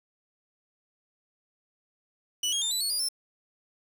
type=tone with pitch steps; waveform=25% pulse; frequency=2960 / 3265 / 3602 / 3974 / 4384 / 4836 / 5335 Hz; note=F#7 / G#7 / A7 / B7 / C#8 / D8 / E8; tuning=0 / -30 / +40 / +10 / -20 / +50 / +20 cents; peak=-22 dBFS; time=2.43-3.088 s; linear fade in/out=5 ms; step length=94 ms; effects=8-bit